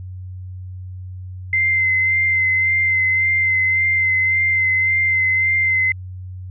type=tone with vibrato; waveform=sine; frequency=2073 Hz; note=C7; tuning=17 cents flat; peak=-14 dBFS; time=1.53-5.92 s; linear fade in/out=2 ms; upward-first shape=sine; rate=1.8 Hz; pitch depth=20 cents each way; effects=added 92 Hz sine -29 dBFS peak until 6.5 s